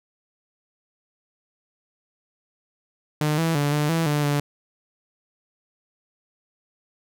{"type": "tone with pitch steps", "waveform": "sawtooth", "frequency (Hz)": [151.1, 164.1, 144.8, 148.7, 164.6, 147.7, 144.9], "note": ["D3", "E3", "D3", "D3", "E3", "D3", "D3"], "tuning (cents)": [50, -8, -24, 22, -2, 10, -23], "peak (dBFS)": -16, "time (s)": [3.21, 4.4], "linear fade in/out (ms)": 2, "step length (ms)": 170, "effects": []}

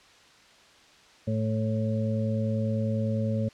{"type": "harmonic tone", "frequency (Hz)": 110, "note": "A2", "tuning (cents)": 0, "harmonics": [1, 2, 4, 5], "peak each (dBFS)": [-27, -29, -40, -33], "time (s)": [1.27, 3.49], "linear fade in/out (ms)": 10, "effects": ["white hiss -55 dBFS RMS until 3.53 s", "low-pass 5000 Hz 12 dB/octave"]}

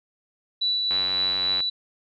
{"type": "tone with tremolo", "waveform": "sine", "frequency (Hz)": 3951, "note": "B7", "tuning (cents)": 0, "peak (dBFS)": -20, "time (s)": [0.61, 1.7], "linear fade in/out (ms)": 10, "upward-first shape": "triangle", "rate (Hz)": 3.6, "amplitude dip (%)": 30}
{"type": "click train", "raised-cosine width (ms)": 0.3, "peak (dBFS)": -17, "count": 65, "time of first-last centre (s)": [0.91, 1.604], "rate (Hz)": 92.2}
{"effects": []}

